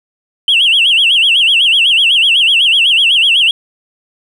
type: tone with vibrato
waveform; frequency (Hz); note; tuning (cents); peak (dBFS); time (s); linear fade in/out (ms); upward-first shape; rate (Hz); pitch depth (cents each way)
sine; 2982; F#7; +13; -5; 0.48-3.51; 2; sine; 8; 200
effects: tanh soft clip ceiling -3 dBFS + 7-bit